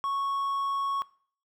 triangle tone, 1106 Hz, C#6, 4 cents flat, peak -25 dBFS, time 0.04-1.02 s, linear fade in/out 0 ms, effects noise-tail reverb RT60 0.5 s tail -20 dB re dry

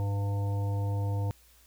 harmonic tone with a mistuned harmonic, 100 Hz, G2, 35 cents sharp, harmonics 1 / 3 / 5 / 7 / 9, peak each -27 / -43 / -42 / -46 / -44 dBFS, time 0-1.31 s, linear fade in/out 0 ms, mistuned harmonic 1, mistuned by +29 cents, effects added 60 Hz sine -61 dBFS peak until 1.66 s + white hiss -61 dBFS RMS until 1.66 s

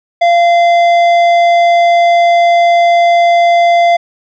sine tone with tanh clipping, 689 Hz, F5, 24 cents flat, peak -7 dBFS, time 0.21-3.97 s, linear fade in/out 10 ms, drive 11 dB, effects none

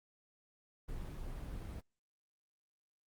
brown noise, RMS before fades -43 dBFS, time 0.88-1.81 s, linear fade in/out 10 ms, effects Opus 24 kbps

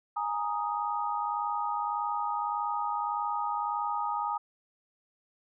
sine chord, Ab suspended second, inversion none, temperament equal, 830.6 / 932.3 / 1244.5 Hz, Ab5 / Bb5 / Eb6, 0 / 0 / 0 cents, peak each -33 dBFS, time 0.16-4.38 s, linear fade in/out 10 ms, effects none

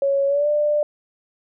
sine tone with pitch glide, 554.4 to 594.2 Hz, C#5 to D5, 0 to +20 cents, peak -16 dBFS, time 0.02-0.83 s, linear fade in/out 2 ms, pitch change +120 cents, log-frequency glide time 0.27-0.48 s, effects none

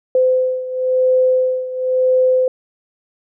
sine beating tone pair, 512 / 512.97 Hz, C5 / C5, -38 / -34 cents, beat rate 0.97 Hz, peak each -14 / -18 dBFS, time 0.15-2.48 s, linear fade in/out 2 ms, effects none

